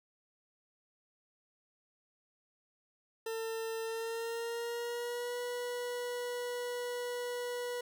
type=tone with pitch glide; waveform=40% pulse; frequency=450 to 487.9 Hz; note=A4 to B4; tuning=+39 to -21 cents; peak=-35 dBFS; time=3.26-7.81 s; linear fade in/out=5 ms; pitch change=+140 cents; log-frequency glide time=3.84-5.38 s; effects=none